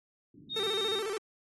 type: low-pass noise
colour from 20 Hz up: pink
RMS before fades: -47 dBFS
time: 0.34-1.01 s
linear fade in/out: 5 ms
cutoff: 320 Hz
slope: 48 dB/octave
type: tone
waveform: sine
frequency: 3709 Hz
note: A#7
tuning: 9 cents flat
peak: -31 dBFS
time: 0.49-1.02 s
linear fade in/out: 50 ms
type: tone with vibrato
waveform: 45% pulse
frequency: 415.3 Hz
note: G#4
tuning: in tune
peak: -32 dBFS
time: 0.56-1.18 s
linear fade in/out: 5 ms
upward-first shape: square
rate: 14 Hz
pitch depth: 110 cents each way
effects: high-pass 200 Hz 12 dB/octave + AAC 32 kbps